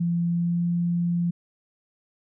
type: tone with pitch glide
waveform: sine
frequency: 171.1 to 172.69 Hz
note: F3 to F3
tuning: -35 to -19 cents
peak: -21 dBFS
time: 0-1.31 s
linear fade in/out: 10 ms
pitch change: +16 cents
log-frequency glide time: 0.27-0.64 s
effects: none